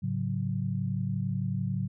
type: chord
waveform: sine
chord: F# minor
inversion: first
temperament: equal with one note detuned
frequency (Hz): 107.24 / 138.59 / 185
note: A2 / C#3 / F#3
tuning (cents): -44 / 0 / 0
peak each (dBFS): -32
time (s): 0.02-1.88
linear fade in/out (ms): 20
effects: none